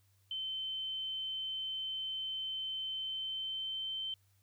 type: tone with pitch glide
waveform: sine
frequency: 3080 to 3098 Hz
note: G7 to G7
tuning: -31 to -21 cents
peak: -36 dBFS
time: 0.31-4.14 s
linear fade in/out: 2 ms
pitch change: +10 cents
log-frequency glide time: 2.93-3.96 s
effects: added 97 Hz sine -68 dBFS peak until 4.42 s + white hiss -75 dBFS RMS until 4.42 s